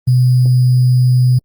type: tone with sample-and-hold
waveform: sine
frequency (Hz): 125.9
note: B2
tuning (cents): +34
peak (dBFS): -7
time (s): 0.07-1.39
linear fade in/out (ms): 10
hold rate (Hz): 4900
effects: Opus 24 kbps